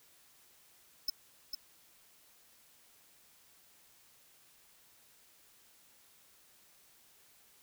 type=tone with echo; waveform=square; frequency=5270 Hz; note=E8; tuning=1 cent flat; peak=-29 dBFS; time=1.08-1.1 s; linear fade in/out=5 ms; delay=450 ms; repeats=1; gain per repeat=-6 dB; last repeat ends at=1.55 s; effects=white hiss -64 dBFS RMS until 7.62 s